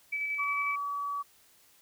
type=tone with tremolo; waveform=sine; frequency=2300 Hz; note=D7; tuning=37 cents flat; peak=-29 dBFS; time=0.12-0.76 s; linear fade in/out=10 ms; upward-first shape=square; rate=11 Hz; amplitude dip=25%
type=tone; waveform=sine; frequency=1141 Hz; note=C#6; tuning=50 cents sharp; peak=-31 dBFS; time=0.38-1.23 s; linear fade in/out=20 ms
effects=white hiss -62 dBFS RMS until 1.81 s